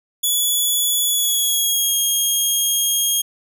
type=tone with pitch glide; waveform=10% pulse; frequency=3416 to 3252 Hz; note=G#7 to G#7; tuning=+48 to -37 cents; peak=-9 dBFS; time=0.23-3.22 s; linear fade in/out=10 ms; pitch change=-85 cents; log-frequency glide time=1.08-1.96 s; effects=none